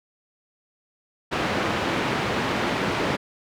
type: band-pass noise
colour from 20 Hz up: pink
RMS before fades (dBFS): -25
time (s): 1.31-3.17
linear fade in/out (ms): 20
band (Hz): 150 to 2800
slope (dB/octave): 12
effects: none